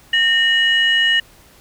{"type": "tone pair together", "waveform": "sine", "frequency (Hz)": [1833, 2910], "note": ["A#6", "F#7"], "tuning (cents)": [-30, -29], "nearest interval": "minor sixth", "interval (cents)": 801, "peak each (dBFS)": -14, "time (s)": [0.13, 1.2], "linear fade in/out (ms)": 5, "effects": ["tanh soft clip ceiling -6 dBFS", "pink hiss -48 dBFS RMS until 1.6 s"]}